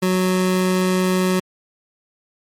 25% pulse tone, 184.7 Hz, F#3, 3 cents flat, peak -12 dBFS, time 0.02-1.4 s, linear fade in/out 10 ms, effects MP3 64 kbps

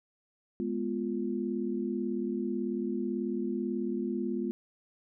sine chord, F diminished, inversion first, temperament equal with one note detuned, 208.7 / 246.9 / 349.2 Hz, Ab3 / Cb4 / F4, +9 / 0 / 0 cents, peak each -34 dBFS, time 0.6-4.51 s, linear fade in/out 0 ms, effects none

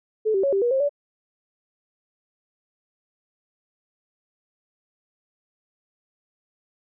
sine tone with pitch steps, 434.3 / 387.1 / 554 / 392.5 / 480.3 / 533 / 575 Hz, A4 / G4 / C#5 / G4 / B4 / C5 / D5, -23 / -22 / -1 / +2 / -48 / +32 / -37 cents, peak -18 dBFS, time 0.25-0.894 s, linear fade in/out 20 ms, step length 92 ms, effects none

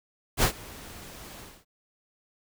pink noise with ADSR envelope, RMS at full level -21 dBFS, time 0.37-1.65 s, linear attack 62 ms, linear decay 87 ms, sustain -23 dB, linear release 250 ms, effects none

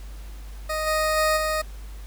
20% pulse tone with level steps, 622.3 Hz, D#5, in tune, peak -20 / -16 / -14 / -18 dBFS, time 0.69-1.62 s, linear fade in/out 10 ms, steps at 0.86 / 1.16 / 1.36 s, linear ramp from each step 20 ms, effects added 50 Hz sine -35 dBFS peak until 2.06 s + pink hiss -50 dBFS RMS until 2.06 s

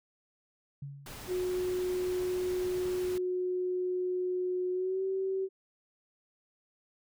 sine tone with exponential decay, 140.5 Hz, C#3, 24 cents sharp, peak -36 dBFS, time 0.82-1.47 s, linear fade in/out 5 ms, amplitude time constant 140 ms
pink noise, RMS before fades -45 dBFS, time 1.06-3.18 s, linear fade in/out 2 ms
sine tone with pitch glide, 364.4 to 382.7 Hz, F#4 to G4, -26 to -42 cents, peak -29 dBFS, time 1.27-5.49 s, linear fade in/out 50 ms, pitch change +84 cents, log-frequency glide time 4.72-5.03 s
effects none

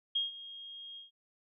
sine tone with ADSR envelope, 3251 Hz, G#7, 38 cents flat, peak -27 dBFS, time 0.15-1.11 s, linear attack 9 ms, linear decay 150 ms, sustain -17 dB, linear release 140 ms, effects none

